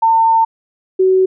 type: tone pair in turn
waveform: sine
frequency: 903 / 375.8 Hz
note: A5 / F#4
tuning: +45 / +27 cents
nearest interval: octave + minor third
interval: 1518 cents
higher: first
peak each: -8 dBFS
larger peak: neither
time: 0.02-0.45 / 0.99-1.26 s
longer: first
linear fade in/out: 10 ms
effects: none